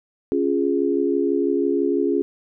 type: chord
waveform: sine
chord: Db major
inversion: none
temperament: equal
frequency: 277.2 / 349.2 / 415.3 Hz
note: Db4 / F4 / Ab4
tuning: 0 / 0 / 0 cents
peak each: -22 dBFS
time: 0.32-2.22 s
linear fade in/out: 0 ms
effects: none